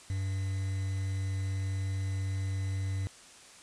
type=tone with quantisation; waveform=triangle; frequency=96.4 Hz; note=G2; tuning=28 cents flat; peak=-28 dBFS; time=0.1-3.07 s; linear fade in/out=0 ms; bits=8; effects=white hiss -53 dBFS RMS until 3.62 s + resampled to 22050 Hz